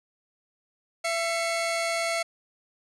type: tone pair together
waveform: sawtooth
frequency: 671.2 / 2192 Hz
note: E5 / C#7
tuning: +31 / -20 cents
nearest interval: octave + minor sixth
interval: 2049 cents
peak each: -23 / -27 dBFS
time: 1.04-2.23 s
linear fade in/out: 10 ms
effects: resampled to 24000 Hz